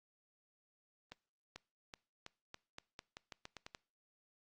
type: accelerating click train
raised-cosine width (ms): 0.2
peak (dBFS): -30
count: 13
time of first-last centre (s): 1.12-3.748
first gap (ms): 440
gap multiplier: 0.86
effects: noise-tail reverb RT60 0.4 s tail -23 dB re dry + Opus 32 kbps